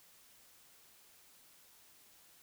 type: silence
effects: white hiss -63 dBFS RMS until 2.42 s